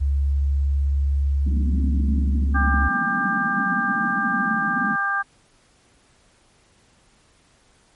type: tone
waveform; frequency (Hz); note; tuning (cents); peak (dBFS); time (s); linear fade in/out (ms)
sine; 69.8; C#2; +13; -17; 0-2.89; 20
type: band-pass noise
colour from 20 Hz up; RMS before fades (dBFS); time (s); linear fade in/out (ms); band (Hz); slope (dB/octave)
pink; -28; 1.46-4.96; 5; 190 to 260; 48
type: harmonic tone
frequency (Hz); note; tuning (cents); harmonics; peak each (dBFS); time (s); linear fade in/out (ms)
397.6; G4; +25; 2 / 3 / 4; -29 / -24 / -22; 2.54-5.23; 20
effects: pink hiss -58 dBFS RMS until 7.95 s + MP3 48 kbps